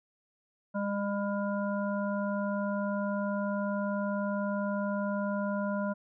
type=harmonic tone with a mistuned harmonic; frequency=202.3 Hz; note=G#3; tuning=45 cents flat; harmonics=1 / 3 / 5 / 7; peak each=-31 / -34 / -39 / -40 dBFS; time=0.74-5.94 s; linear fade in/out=20 ms; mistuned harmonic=5; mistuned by=-21 cents; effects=none